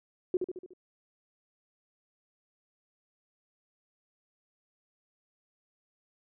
sine tone with echo, 364.6 Hz, F#4, 25 cents flat, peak -23 dBFS, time 0.34-0.37 s, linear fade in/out 2 ms, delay 73 ms, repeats 5, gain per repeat -5 dB, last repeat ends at 0.735 s, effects none

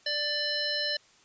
harmonic tone with a mistuned harmonic, 588 Hz, D5, 2 cents sharp, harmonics 1 / 3 / 5 / 7 / 9, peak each -36 / -34 / -36 / -31 / -35 dBFS, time 0.06-0.97 s, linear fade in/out 5 ms, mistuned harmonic 5, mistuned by +28 cents, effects white hiss -60 dBFS RMS until 1.24 s + resampled to 16000 Hz

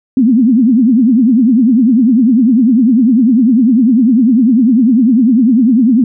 sine tone with vibrato, 239.8 Hz, A#3, 49 cents sharp, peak -5 dBFS, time 0.17-6.04 s, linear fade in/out 2 ms, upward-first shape triangle, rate 10 Hz, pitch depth 270 cents each way, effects none

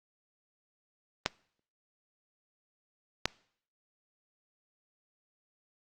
clicks, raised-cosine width 0.2 ms, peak -8 dBFS, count 2, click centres 1.261 / 3.256 s, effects noise-tail reverb RT60 0.6 s tail -23 dB re dry + Opus 32 kbps

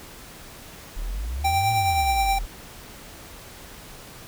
sine exponential two-way sweep, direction up then down, 34.65 to 115.3 to 37.2 Hz, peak -26 dBFS, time 0.96-2.46 s, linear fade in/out 10 ms, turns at 1.72 s
square tone with tremolo, 784 Hz, G5, in tune, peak -19 dBFS, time 1.44-2.39 s, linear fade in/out 10 ms, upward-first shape triangle, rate 9.5 Hz, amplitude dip 40%
effects pink hiss -43 dBFS RMS until 4.27 s

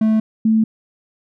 triangle / sine tone pair in turn, 218.7 / 220.6 Hz, A3 / A3, -10 / +5 cents, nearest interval unison, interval 15 cents, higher second, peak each -10 / -11 dBFS, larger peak first, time 0.01-0.2 / 0.45-0.64 s, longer neither, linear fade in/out 5 ms, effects none

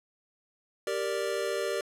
square chord, G minor, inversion none, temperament equal, 392 / 466.2 / 587.3 Hz, G4 / Bb4 / D5, 0 / 0 / 0 cents, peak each -34 dBFS, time 0.87-1.81 s, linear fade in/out 2 ms, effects low-pass 12000 Hz 12 dB/octave

